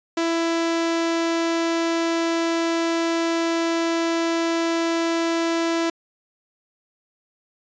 sawtooth tone, 332.6 Hz, E4, 16 cents sharp, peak -16 dBFS, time 0.17-5.9 s, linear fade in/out 5 ms, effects resampled to 16000 Hz

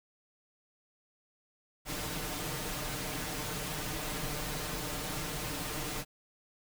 pink noise with comb filter, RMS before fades -37 dBFS, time 1.85-6.05 s, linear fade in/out 50 ms, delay 6.6 ms, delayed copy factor +0.7, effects none

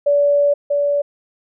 sine tone pair in turn, 575 / 575 Hz, D5 / D5, -37 / -37 cents, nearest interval unison, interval 0 cents, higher neither, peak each -11 / -14 dBFS, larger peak first, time 0.06-0.54 / 0.7-1.02 s, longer first, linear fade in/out 10 ms, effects none

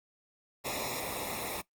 pink noise with comb filter, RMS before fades -36 dBFS, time 0.64-1.62 s, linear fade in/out 20 ms, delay 0.65 ms, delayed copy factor -0.9, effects noise-tail reverb RT60 0.1 s tail -17 dB re dry + Opus 48 kbps

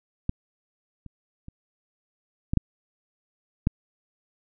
clicks, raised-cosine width 5 ms, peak -12 / -29 / -28 / -12 / -6 / -8 dBFS, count 6, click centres 0.294 / 1.063 / 1.484 / 2.535 / 2.573 / 3.671 s, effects none

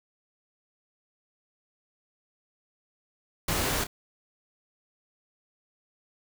pink noise with echo, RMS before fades -28 dBFS, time 3.48-3.84 s, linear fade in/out 5 ms, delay 30 ms, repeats 1, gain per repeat -10 dB, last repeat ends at 3.87 s, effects none

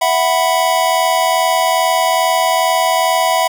square chord, E suspended second, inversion none, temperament just, 659.3 / 741.7 / 988.9 Hz, E5 / F#5 / B5, 0 / +4 / +2 cents, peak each -17 dBFS, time 0.01-3.48 s, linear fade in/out 10 ms, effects none

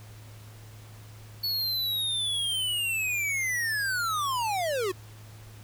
square linear sweep, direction down, 4436 to 349.2 Hz, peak -27 dBFS, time 1.43-4.92 s, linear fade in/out 10 ms, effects added 107 Hz sine -45 dBFS peak until 5.63 s + pink hiss -53 dBFS RMS until 5.63 s

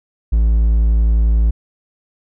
triangle tone, 55.5 Hz, A1, 16 cents sharp, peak -8 dBFS, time 0.32-1.51 s, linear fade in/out 10 ms, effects none

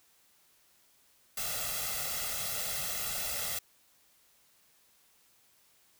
white noise with comb filter, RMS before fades -35 dBFS, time 1.37-3.59 s, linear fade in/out 5 ms, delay 1.5 ms, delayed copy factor +0.9, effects white hiss -66 dBFS RMS until 5.99 s

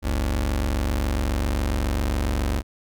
sawtooth tone pair together, 47.34 / 71 Hz, F#1 / C#2, +40 / +42 cents, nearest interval perfect fifth, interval 702 cents, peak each -20 dBFS, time 0.02-2.63 s, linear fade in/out 50 ms, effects none

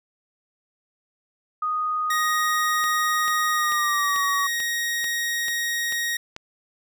sine tone with pitch glide, 1241 to 1131.4 Hz, D#6 to C#6, -5 to +35 cents, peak -22 dBFS, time 1.62-4.47 s, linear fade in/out 5 ms, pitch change -160 cents, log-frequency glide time 3.52-4.21 s
sawtooth tone, 1880 Hz, A#6, 14 cents sharp, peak -20 dBFS, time 2.1-6.17 s, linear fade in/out 5 ms
click train, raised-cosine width 0.2 ms, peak -18 dBFS, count 9, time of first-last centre 2.84-6.364 s, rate 2.27 Hz
effects none

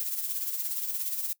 violet noise with tremolo, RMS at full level -30 dBFS, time 0-1.33 s, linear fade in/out 0 ms, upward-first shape sine, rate 17 Hz, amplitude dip 50%, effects noise-tail reverb RT60 0.1 s tail -21 dB re dry

